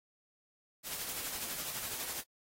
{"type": "noise with tremolo", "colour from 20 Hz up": "white", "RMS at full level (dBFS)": -38, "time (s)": [0.83, 2.24], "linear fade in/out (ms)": 50, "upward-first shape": "sine", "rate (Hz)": 12, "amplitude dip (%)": 40, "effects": ["AAC 48 kbps"]}